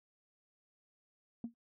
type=tone with exponential decay; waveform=sine; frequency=233.1 Hz; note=A#3; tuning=in tune; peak=-32 dBFS; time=1.44-1.54 s; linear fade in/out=2 ms; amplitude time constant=20 ms; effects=noise-tail reverb RT60 0.1 s tail -23 dB re dry + tanh soft clip ceiling -33 dBFS